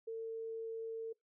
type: tone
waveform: sine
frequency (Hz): 450.8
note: A4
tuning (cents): +42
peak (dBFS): -39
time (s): 0.07-1.13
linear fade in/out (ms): 10
effects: noise-tail reverb RT60 0.2 s tail -25 dB re dry